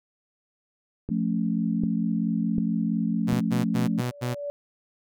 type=click train; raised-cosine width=3 ms; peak=-18 dBFS; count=4; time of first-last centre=1.09-3.329 s; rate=1.34 Hz
type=chord; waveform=sine; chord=F augmented; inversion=none; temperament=equal with one note detuned; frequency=175.52 / 220 / 277.2 Hz; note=F3 / A3 / C#4; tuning=+9 / 0 / 0 cents; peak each=-27 / -25 / -31 dBFS; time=1.1-4.01 s; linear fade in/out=10 ms
type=tone bursts; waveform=sawtooth; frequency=123.47 Hz; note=B2; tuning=in tune; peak=-22 dBFS; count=5; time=3.27-4.35 s; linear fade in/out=20 ms; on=140 ms; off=95 ms
type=tone with exponential growth; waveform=sine; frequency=576 Hz; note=D5; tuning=34 cents flat; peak=-27 dBFS; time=3.67-4.5 s; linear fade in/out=0 ms; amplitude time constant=180 ms
effects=none